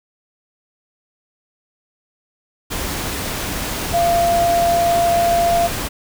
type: tone in noise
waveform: sine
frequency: 687 Hz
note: F5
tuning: 29 cents flat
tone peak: -13 dBFS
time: 3.93-5.68 s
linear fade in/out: 20 ms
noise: pink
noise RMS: -24 dBFS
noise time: 2.7-5.89 s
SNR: +8 dB
effects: none